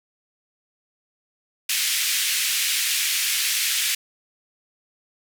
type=band-pass noise; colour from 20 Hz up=pink; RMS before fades=-23 dBFS; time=1.69-3.95 s; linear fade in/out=5 ms; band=2100 to 15000 Hz; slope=24 dB/octave; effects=none